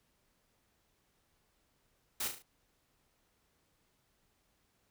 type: noise with echo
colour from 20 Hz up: white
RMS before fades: -36 dBFS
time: 2.2-2.28 s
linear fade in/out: 5 ms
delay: 36 ms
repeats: 4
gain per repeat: -6 dB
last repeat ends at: 2.424 s
effects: pink hiss -75 dBFS RMS until 4.9 s